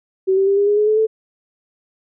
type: tone with pitch steps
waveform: sine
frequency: 380 / 388 / 396.1 / 404.5 / 413 / 421.6 / 430.5 / 439.5 Hz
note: F#4 / G4 / G4 / G#4 / G#4 / G#4 / A4 / A4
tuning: +46 / -18 / +18 / -46 / -10 / +26 / -38 / -2 cents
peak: -12 dBFS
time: 0.27-1.07 s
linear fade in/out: 20 ms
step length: 100 ms
effects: none